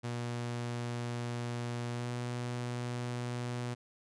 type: tone with pitch glide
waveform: sawtooth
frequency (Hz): 120 to 121.96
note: B2 to B2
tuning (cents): -49 to -21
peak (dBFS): -31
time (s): 0.03-3.75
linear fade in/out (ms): 20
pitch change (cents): +28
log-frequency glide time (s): 1.91-2.14
effects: resampled to 22050 Hz